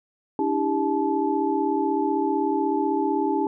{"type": "tone cluster", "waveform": "sine", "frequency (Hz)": [286.4, 322.4, 397.1, 866], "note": ["D4", "E4", "G4", "A5"], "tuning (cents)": [-43, -38, 22, -28], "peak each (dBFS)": -26, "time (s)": [0.39, 3.47], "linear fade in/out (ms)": 2, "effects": []}